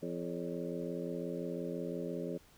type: harmonic tone with a mistuned harmonic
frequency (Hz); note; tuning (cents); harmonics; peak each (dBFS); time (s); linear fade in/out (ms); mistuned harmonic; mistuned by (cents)
85.8; F2; -30; 2 / 3 / 4 / 5 / 6 / 7; -42 / -43 / -43 / -42 / -44 / -48; 0.02-2.38; 10; 6; +95
effects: pink hiss -63 dBFS RMS until 2.57 s